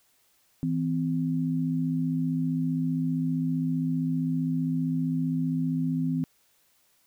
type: tone pair together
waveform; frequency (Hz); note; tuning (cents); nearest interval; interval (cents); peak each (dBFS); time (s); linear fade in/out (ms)
sine; 162.3 / 257.6; E3 / C4; -27 / -27; minor sixth; 800; -27; 0.63-6.24; 0
effects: white hiss -66 dBFS RMS until 7.06 s